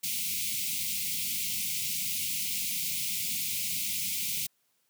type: band-stop noise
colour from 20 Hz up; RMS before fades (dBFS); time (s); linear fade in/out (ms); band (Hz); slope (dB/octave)
white; -32; 0.03-4.47; 10; 240 to 2100; 96
effects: white hiss -73 dBFS RMS until 4.89 s + high-pass 100 Hz 12 dB/octave